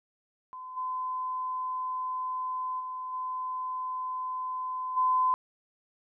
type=tone with level steps; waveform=sine; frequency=1021 Hz; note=C6; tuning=43 cents flat; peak=-39 / -30 / -34 / -31 / -22 dBFS; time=0.53-5.34 s; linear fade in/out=0 ms; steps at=0.76 / 2.79 / 3.12 / 4.96 s; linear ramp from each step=20 ms; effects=none